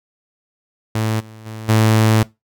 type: tone with level steps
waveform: sawtooth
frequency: 110 Hz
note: A2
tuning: in tune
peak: -13 / -33 / -25 / -7 dBFS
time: 0.95-2.23 s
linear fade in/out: 5 ms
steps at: 1.19 / 1.45 / 1.68 s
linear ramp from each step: 20 ms
effects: noise-tail reverb RT60 0.2 s tail -20 dB re dry